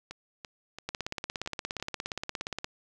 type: two click trains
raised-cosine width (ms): 0.2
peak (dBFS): -23 / -16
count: 6 / 31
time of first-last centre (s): 0.11-1.799 / 0.89-2.644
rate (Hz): 2.96 / 17.1
effects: none